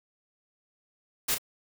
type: noise with echo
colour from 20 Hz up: white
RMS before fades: -27 dBFS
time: 1.28-1.35 s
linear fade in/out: 10 ms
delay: 33 ms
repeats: 1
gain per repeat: -7 dB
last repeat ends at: 1.383 s
effects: none